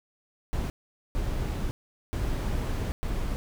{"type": "noise bursts at uneven times", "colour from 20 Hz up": "brown", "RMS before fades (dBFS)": -29, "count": 4, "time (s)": [[0.53, 0.7], [1.15, 1.71], [2.13, 2.92], [3.03, 3.36]], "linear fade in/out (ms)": 0, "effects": []}